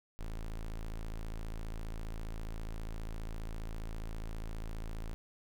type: tone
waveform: square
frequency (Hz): 27.42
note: A0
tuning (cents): -5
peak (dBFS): -38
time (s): 0.19-5.14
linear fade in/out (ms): 0
effects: none